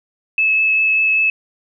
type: tone with vibrato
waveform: sine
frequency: 2600 Hz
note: E7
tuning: 24 cents flat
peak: -12 dBFS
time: 0.38-1.3 s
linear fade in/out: 2 ms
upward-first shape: sine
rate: 5.1 Hz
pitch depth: 8 cents each way
effects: none